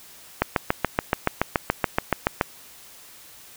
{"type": "click train", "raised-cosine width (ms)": 0.5, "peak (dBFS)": -3, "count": 15, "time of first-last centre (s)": [0.42, 2.411], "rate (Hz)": 7.03, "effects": ["white hiss -47 dBFS RMS until 3.56 s"]}